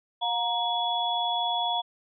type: tone cluster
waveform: sine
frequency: 713 / 937 / 3386 Hz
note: F5 / A#5 / G#7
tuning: +36 / +9 / +33 cents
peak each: -29 dBFS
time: 0.21-1.82 s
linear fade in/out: 20 ms
effects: none